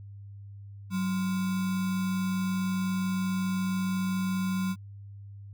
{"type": "tone with sample-and-hold", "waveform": "sine", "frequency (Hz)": 187.3, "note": "F#3", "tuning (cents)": 21, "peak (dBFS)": -26, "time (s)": [0.9, 4.76], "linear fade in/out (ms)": 50, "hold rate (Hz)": 1225, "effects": ["added 100 Hz sine -42 dBFS peak until 5.53 s"]}